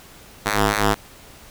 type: ring-modulated tone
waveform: 5% pulse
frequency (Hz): 103.83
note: G#2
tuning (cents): 0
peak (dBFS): -3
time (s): 0.45-0.95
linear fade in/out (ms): 20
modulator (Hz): 569
effects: pink hiss -45 dBFS RMS until 1.5 s